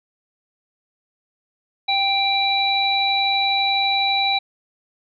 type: harmonic tone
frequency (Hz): 786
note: G5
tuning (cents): +4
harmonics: 1 / 3 / 5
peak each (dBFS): -21 / -23 / -20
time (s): 1.88-4.39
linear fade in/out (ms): 10
effects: none